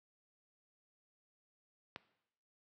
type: click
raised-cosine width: 0.3 ms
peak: -26 dBFS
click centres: 1.961 s
effects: noise-tail reverb RT60 0.8 s tail -18 dB re dry + high-pass 100 Hz 12 dB/octave